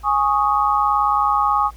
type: chord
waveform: sine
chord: Ab suspended fourth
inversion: none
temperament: just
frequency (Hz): 830.6 / 1107.5 / 1245.9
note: Ab5 / Db6 / Eb6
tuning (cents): 0 / -2 / +2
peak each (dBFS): -19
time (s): 0.03-1.71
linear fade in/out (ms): 50
effects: added 57 Hz sine -38 dBFS peak until 1.76 s + pink hiss -51 dBFS RMS until 1.76 s